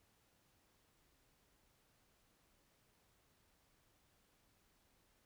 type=silence; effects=pink hiss -75 dBFS RMS until 5.25 s